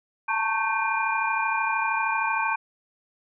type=tone cluster; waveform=sine; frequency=879 / 912 / 1101 / 1551 / 2410 Hz; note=A5 / A#5 / C#6 / G6 / D7; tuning=-2 / -38 / -12 / -19 / +44 cents; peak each=-29 dBFS; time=0.28-2.56 s; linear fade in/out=10 ms; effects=none